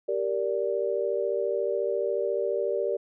sine chord, G minor, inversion none, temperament equal with one note detuned, 392 / 466.2 / 582.3 Hz, G4 / Bb4 / D5, 0 / 0 / -15 cents, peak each -29 dBFS, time 0.08-2.97 s, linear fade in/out 10 ms, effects none

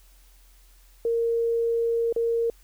sine tone with dropouts, 463.3 Hz, A#4, 11 cents flat, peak -21 dBFS, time 1.05-2.5 s, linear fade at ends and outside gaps 2 ms, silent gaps 2.126-2.162 s, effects added 43 Hz sine -52 dBFS peak until 2.63 s + white hiss -60 dBFS RMS until 2.63 s

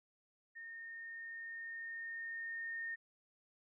sine tone with level ramp, 1833 Hz, A#6, 30 cents flat, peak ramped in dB -47 to -39 dBFS, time 0.55-2.96 s, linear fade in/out 20 ms, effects none

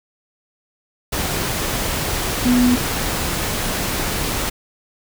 sine tone in noise, 246.9 Hz, B3, in tune, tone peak -12 dBFS, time 2.45-2.76 s, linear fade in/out 10 ms, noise pink, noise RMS -22 dBFS, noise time 1.12-4.5 s, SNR +7 dB, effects none

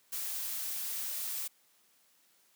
blue noise, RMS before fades -37 dBFS, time 0.12-1.48 s, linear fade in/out 10 ms, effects white hiss -68 dBFS RMS until 2.55 s + high-pass 150 Hz 12 dB/octave

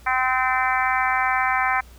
harmonic tone, 257.4 Hz, C4, 28 cents flat, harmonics 3 / 4 / 5 / 6 / 7 / 8 / 9, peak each -24 / -25 / -26 / -27 / -27 / -28 / -29 dBFS, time 0.06-1.81 s, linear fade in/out 10 ms, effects added 60 Hz sine -44 dBFS peak until 1.98 s + pink hiss -52 dBFS RMS until 1.98 s

